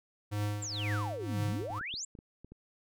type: tone with tremolo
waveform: square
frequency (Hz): 103.83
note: G#2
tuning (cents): 0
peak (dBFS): -30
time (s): 0.31-1.8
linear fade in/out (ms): 20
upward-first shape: triangle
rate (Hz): 2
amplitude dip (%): 85
type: exponential two-way sweep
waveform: sine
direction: down then up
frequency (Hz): 7780 to 125 to 7780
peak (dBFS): -36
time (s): 0.62-2.05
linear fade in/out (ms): 5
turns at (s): 1.45
type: clicks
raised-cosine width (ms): 3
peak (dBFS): -36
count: 10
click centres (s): 1.488 / 1.529 / 1.615 / 1.704 / 1.811 / 1.94 / 2.152 / 2.189 / 2.446 / 2.52
effects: none